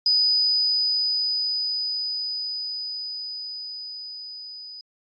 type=tone with level ramp; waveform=sine; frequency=4978 Hz; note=D#8; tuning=in tune; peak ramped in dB=-16 to -37 dBFS; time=0.06-4.81 s; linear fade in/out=2 ms; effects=AAC 64 kbps